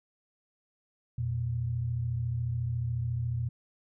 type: tone pair together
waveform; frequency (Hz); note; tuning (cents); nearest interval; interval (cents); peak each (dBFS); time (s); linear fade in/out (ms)
sine; 85.92 / 120; F2 / B2; -28 / -49; tritone; 579; -36 / -29; 1.18-3.49; 5
effects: none